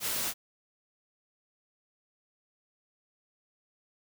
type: noise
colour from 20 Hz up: white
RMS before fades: -32 dBFS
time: 0-0.34 s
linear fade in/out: 50 ms
effects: none